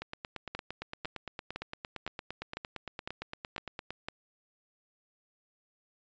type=two click trains; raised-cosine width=0.3 ms; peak=-22 / -20 dBFS; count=35 / 8; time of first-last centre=0.02-3.906 / 0.55-4.085 s; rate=8.75 / 1.98 Hz; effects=resampled to 16000 Hz